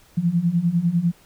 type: beating tone pair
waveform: sine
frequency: 165.6 / 175.6 Hz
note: E3 / F3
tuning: +8 / +10 cents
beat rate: 10 Hz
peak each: -22 / -19 dBFS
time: 0.17-1.12 s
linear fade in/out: 10 ms
effects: pink hiss -54 dBFS RMS until 1.25 s